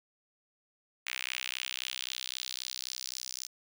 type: tone with high-pass filter sweep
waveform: sawtooth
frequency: 63.8 Hz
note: C2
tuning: 43 cents flat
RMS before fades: -39 dBFS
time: 1.06-3.47 s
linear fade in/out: 10 ms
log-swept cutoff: 2300 to 5600 Hz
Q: 2.4
effects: none